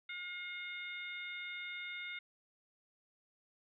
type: harmonic tone with a mistuned harmonic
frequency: 715 Hz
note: F5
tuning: 41 cents sharp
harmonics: 2 / 3 / 4 / 5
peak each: -49 / -43 / -55 / -49 dBFS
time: 0.09-2.19 s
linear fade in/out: 5 ms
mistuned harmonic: 5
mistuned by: +28 cents
effects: none